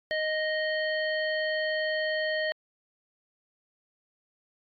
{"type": "harmonic tone", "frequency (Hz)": 622.3, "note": "D#5", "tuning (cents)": 0, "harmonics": [1, 3, 5, 7], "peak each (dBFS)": [-29, -30, -38, -40], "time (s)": [0.11, 2.52], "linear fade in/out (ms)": 0, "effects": ["AAC 48 kbps"]}